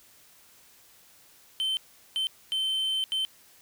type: tone bursts at uneven times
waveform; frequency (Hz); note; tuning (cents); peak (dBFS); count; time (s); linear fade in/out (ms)
triangle; 3089; G7; -26; -24; 4; 1.6-1.77 / 2.16-2.27 / 2.52-3.04 / 3.12-3.25; 0
effects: white hiss -57 dBFS RMS until 3.61 s